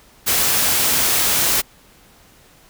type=noise; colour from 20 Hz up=white; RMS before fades=-17 dBFS; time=0.26-1.62 s; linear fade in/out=20 ms; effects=pink hiss -50 dBFS RMS until 2.69 s